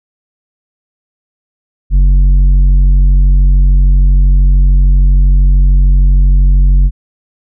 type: tone with tanh clipping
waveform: sine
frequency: 46.51 Hz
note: F#1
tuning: 10 cents sharp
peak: -5 dBFS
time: 1.9-6.91 s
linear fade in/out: 50 ms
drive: 7 dB
effects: none